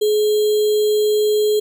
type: tone with sample-and-hold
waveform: sine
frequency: 423.5 Hz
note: G#4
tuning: 34 cents sharp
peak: -13 dBFS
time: 0.01-1.6 s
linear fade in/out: 10 ms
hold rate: 3675 Hz
effects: none